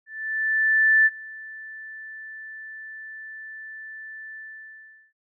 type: tone with ADSR envelope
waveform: sine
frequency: 1760 Hz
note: A6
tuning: in tune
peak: -13 dBFS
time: 0.06-5.13 s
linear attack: 1000 ms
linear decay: 35 ms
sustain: -23 dB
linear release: 760 ms
effects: none